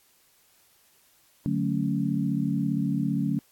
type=chord; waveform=sine; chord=D major seventh; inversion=none; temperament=equal; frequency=146.83 / 185 / 220 / 277.2 Hz; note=D3 / F#3 / A3 / C#4; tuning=0 / 0 / 0 / 0 cents; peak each=-29 dBFS; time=1.46-3.39 s; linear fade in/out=0 ms; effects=white hiss -62 dBFS RMS until 3.51 s + AAC 64 kbps